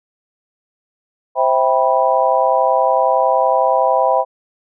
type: chord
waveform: sine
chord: C major seventh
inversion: none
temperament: just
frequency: 523.3 / 654.1 / 784.9 / 981.1 Hz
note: C5 / E5 / G5 / B5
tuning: 0 / -14 / +2 / -12 cents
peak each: -17 dBFS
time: 1.35-4.25 s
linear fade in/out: 50 ms
effects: none